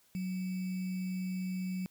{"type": "tone with sample-and-hold", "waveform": "sine", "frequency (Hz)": 185, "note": "F#3", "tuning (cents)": 0, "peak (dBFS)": -33, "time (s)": [0.15, 1.86], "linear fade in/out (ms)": 0, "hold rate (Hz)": 2450, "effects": ["white hiss -67 dBFS RMS until 1.9 s"]}